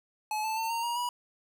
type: tone with pitch steps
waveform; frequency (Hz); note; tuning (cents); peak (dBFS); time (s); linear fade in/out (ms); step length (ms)
square; 856 / 878 / 900.6 / 923.8 / 947.6 / 972; A5 / A5 / A5 / A#5 / A#5 / B5; -48 / -4 / +40 / -16 / +28 / -28; -30; 0.31-1.09; 2; 130
effects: none